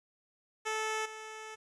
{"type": "tone with level steps", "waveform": "10% pulse", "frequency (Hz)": 436.6, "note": "A4", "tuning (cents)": -13, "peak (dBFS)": [-24, -35], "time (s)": [0.65, 1.56], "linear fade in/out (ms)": 20, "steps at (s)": 1.05, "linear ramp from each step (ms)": 10, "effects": ["resampled to 22050 Hz", "11-bit"]}